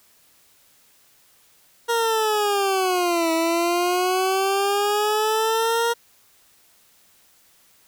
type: linear two-way sweep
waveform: 20% pulse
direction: down then up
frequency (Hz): 470.9 to 324.8 to 470.9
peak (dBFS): -14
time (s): 1.88-5.94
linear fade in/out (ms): 20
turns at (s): 3.32
effects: white hiss -57 dBFS RMS until 7.87 s